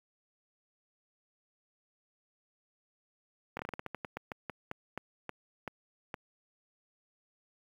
slowing click train, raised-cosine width 0.5 ms, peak -22 dBFS, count 18, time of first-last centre 3.57-6.142 s, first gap 22 ms, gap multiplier 1.21, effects high-pass 80 Hz 12 dB/octave + 9-bit

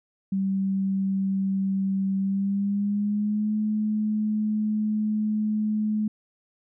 sine tone with pitch glide, 193.5 to 213.5 Hz, G3 to G#3, -22 to +48 cents, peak -22 dBFS, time 0.32-6.08 s, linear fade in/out 5 ms, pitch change +170 cents, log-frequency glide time 2.18-3.54 s, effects none

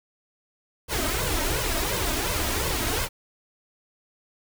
pink noise with flanger, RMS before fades -26 dBFS, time 0.88-3.09 s, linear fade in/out 50 ms, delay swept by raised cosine 1.9 to 3.2 ms, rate 2.8 Hz, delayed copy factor +0.75, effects none

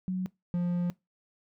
sine / triangle tone pair in turn, 185 / 175.68 Hz, F#3 / F3, 0 / +11 cents, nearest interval minor second, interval 89 cents, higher first, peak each -28 / -24 dBFS, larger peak second, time 0.08-0.26 / 0.54-0.9 s, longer second, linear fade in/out 0 ms, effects noise-tail reverb RT60 0.2 s tail -22 dB re dry

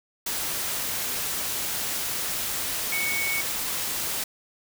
sine tone in noise, 2225 Hz, C#7, 6 cents sharp, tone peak -26 dBFS, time 2.92-3.41 s, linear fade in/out 5 ms, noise white, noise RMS -29 dBFS, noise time 0.26-4.24 s, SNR 0 dB, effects none

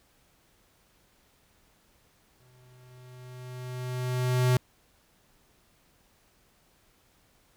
square tone with exponential growth, 126 Hz, B2, 35 cents sharp, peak -20 dBFS, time 2.4-4.57 s, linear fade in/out 2 ms, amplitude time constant 470 ms, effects pink hiss -65 dBFS RMS until 7.56 s

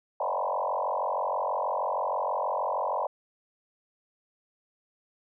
sine tone with frequency modulation, 785 Hz, G5, 2 cents sharp, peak -26 dBFS, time 0.2-3.07 s, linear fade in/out 5 ms, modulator 46.3 Hz, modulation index 5.3, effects none

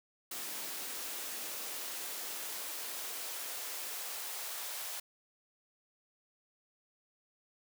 white noise with high-pass filter sweep, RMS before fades -41 dBFS, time 0.31-5 s, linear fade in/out 5 ms, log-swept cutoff 240 to 630 Hz, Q 1, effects none

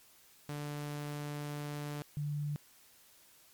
sawtooth / sine tone pair in turn, 146.83 / 146.83 Hz, D3 / D3, 0 / 0 cents, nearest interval unison, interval 0 cents, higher neither, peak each -34 / -33 dBFS, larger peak second, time 0.49-2.02 / 2.17-2.56 s, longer first, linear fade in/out 0 ms, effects white hiss -62 dBFS RMS until 3.53 s + MP3 96 kbps

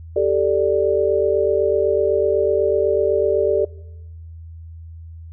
sine chord, G suspended second, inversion none, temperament equal, 392 / 440 / 587.3 Hz, G4 / A4 / D5, 0 / 0 / 0 cents, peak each -19 dBFS, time 0.16-3.65 s, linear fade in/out 5 ms, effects noise-tail reverb RT60 0.9 s tail -21 dB re dry + added 82 Hz sine -34 dBFS peak until 5.32 s

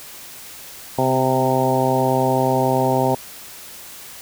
harmonic tone with a mistuned harmonic, 130.81 Hz, C3, in tune, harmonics 1 / 2 / 3 / 4 / 5 / 6 / 7, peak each -23 / -23 / -23 / -23 / -23 / -23 / -23 dBFS, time 0.98-3.15 s, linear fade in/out 5 ms, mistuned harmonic 2, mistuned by -23 cents, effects white hiss -38 dBFS RMS until 4.21 s

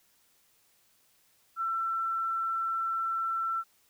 sine tone, 1342 Hz, E6, 31 cents sharp, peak -28 dBFS, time 1.56-3.64 s, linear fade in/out 50 ms, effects white hiss -67 dBFS RMS until 3.89 s

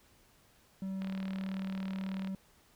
triangle tone, 191.6 Hz, G3, 39 cents flat, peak -33 dBFS, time 0.82-2.35 s, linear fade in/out 2 ms
click train, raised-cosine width 0.3 ms, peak -29 dBFS, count 49, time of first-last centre 1.02-2.273 s, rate 38.3 Hz
effects pink hiss -65 dBFS RMS until 2.75 s

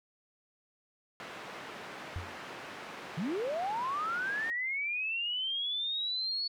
white band-pass noise, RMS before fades -45 dBFS, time 1.2-4.5 s, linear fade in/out 0 ms, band 160 to 1900 Hz, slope 12 dB/octave
sine tone with exponential decay, 88.2 Hz, F2, 18 cents sharp, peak -31 dBFS, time 2.16-2.37 s, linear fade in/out 0 ms, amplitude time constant 45 ms
sine linear sweep, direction up, 140 to 4435 Hz, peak -31 dBFS, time 3.17-6.48 s, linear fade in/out 10 ms
effects none

